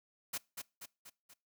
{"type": "noise with echo", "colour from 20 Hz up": "white", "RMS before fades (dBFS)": -38, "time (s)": [0.33, 0.38], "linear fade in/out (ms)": 10, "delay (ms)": 240, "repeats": 4, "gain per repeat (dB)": -5, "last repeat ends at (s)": 1.34, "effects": ["noise-tail reverb RT60 0.3 s tail -24 dB re dry"]}